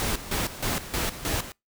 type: noise with tremolo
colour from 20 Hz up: pink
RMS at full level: -27 dBFS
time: 0-1.52 s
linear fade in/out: 0 ms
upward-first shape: square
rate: 3.2 Hz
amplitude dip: 75%
effects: noise-tail reverb RT60 0.2 s tail -25 dB re dry